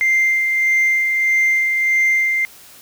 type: tone with tremolo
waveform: sine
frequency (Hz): 2093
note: C7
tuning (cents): 0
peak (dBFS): -10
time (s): 0.01-2.45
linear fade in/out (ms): 0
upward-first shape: sine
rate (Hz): 1.6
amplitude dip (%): 40
effects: tanh soft clip ceiling -10 dBFS + white hiss -43 dBFS RMS until 2.81 s